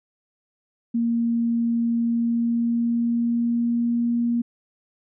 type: tone with pitch glide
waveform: sine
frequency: 233.1 to 236.5 Hz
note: A#3 to A#3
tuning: 0 to +25 cents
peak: -19 dBFS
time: 0.94-4.42 s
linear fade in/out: 10 ms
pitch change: +25 cents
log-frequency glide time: 2-4.13 s
effects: none